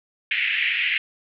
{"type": "band-pass noise", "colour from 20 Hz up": "pink", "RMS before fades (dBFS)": -23, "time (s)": [0.31, 0.98], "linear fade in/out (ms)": 2, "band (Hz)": [1900, 2900], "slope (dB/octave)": 48, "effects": []}